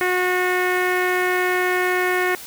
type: tone with low-pass filter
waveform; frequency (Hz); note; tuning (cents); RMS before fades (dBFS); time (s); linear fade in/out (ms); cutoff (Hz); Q
sawtooth; 363.8; F#4; -29; -20; 0.01-2.35; 0; 2000; 4.5
effects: white hiss -37 dBFS RMS until 2.46 s